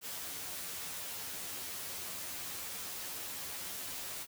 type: noise with comb filter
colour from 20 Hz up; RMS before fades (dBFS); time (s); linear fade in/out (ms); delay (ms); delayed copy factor
white; -42; 0.01-4.27; 50; 11; +0.7
effects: none